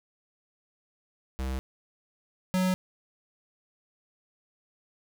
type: tone pair in turn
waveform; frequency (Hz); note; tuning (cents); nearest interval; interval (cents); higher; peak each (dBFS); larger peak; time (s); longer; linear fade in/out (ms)
square; 65.41 / 185.01; C2 / F#3; 0 / 0; octave + tritone; 1800; second; -30 / -24; second; 1.39-1.59 / 2.54-2.74; neither; 0
effects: none